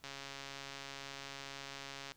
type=click train; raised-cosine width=0.2 ms; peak=-28 dBFS; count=288; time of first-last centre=0.04-2.12 s; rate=138 Hz; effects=pink hiss -68 dBFS RMS until 2.16 s